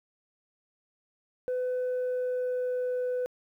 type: tone with pitch glide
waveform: sine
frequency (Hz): 503 to 499.5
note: B4 to B4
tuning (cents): +32 to +20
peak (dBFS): -25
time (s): 1.48-3.26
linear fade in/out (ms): 0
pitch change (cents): -12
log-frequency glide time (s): 1.75-3.07
effects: tanh soft clip ceiling -26 dBFS + 11-bit